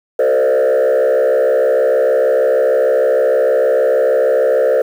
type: tone with frequency modulation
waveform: sine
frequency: 523.3 Hz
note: C5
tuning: in tune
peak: -7 dBFS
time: 0.19-4.82 s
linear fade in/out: 5 ms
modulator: 66.5 Hz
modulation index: 1.3
effects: tanh soft clip ceiling -9 dBFS + 7-bit